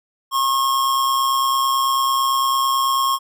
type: tone with amplitude modulation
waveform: square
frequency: 1082 Hz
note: C#6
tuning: 42 cents flat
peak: -15 dBFS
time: 0.31-3.19 s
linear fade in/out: 50 ms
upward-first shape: sine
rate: 129 Hz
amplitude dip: 40%
effects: none